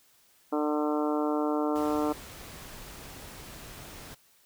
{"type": "harmonic tone", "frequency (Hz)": 150, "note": "D3", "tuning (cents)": 37, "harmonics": [2, 3, 4, 5, 6, 7, 8, 9], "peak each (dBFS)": [-28, -32, -34, -36, -38, -39, -40, -41], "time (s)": [0.52, 2.13], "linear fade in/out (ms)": 10}
{"type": "noise", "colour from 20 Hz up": "pink", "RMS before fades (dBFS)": -45, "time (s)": [1.75, 4.15], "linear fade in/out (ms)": 10}
{"effects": ["white hiss -63 dBFS RMS until 4.45 s"]}